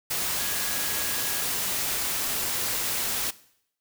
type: tone in noise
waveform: sine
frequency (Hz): 1661.2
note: G#6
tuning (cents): 0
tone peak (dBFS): -39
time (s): 0.38-1.45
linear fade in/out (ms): 10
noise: white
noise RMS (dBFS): -28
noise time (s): 0.1-3.31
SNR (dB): -14
effects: noise-tail reverb RT60 0.7 s tail -19 dB re dry